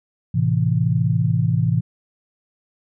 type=chord; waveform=sine; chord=A minor; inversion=none; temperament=equal; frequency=110 / 130.81 / 164.81 Hz; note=A2 / C3 / E3; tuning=0 / 0 / 0 cents; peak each=-20 dBFS; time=0.34-1.81 s; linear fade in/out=10 ms; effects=none